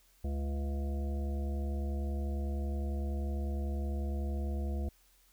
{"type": "harmonic tone with a mistuned harmonic", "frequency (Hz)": 70.9, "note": "C#2", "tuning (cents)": 40, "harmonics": [1, 3, 5, 7, 9, 10], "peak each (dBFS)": [-32, -42, -46, -49, -51, -52], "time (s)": [0.24, 4.89], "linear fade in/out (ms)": 5, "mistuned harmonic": 5, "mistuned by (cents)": -64, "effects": ["added 43 Hz sine -67 dBFS peak until 5.32 s", "white hiss -67 dBFS RMS until 5.32 s"]}